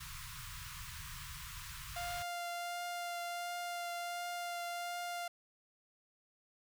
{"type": "band-stop noise", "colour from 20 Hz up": "pink", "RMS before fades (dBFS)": -47, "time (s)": [0, 2.23], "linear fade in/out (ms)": 10, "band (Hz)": [160, 970], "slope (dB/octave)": 96}
{"type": "tone with vibrato", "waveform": "sawtooth", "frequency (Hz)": 698.5, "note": "F5", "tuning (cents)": 0, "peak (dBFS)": -35, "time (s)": [1.96, 5.28], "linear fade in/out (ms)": 5, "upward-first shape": "triangle", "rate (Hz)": 1.4, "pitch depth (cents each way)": 12}
{"effects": []}